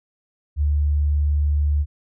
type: tone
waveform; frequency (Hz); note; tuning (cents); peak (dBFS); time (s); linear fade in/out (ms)
sine; 73.42; D2; 0; -16; 0.56-1.86; 50
effects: none